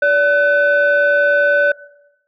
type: tone pair together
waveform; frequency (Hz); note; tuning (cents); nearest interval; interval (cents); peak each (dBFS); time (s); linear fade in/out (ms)
sine; 577 / 1507; D5 / F#6; -31 / +31; octave + perfect fourth; 1662; -12; 0.02-1.72; 5
effects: noise-tail reverb RT60 0.9 s tail -20 dB re dry + tanh soft clip ceiling -6 dBFS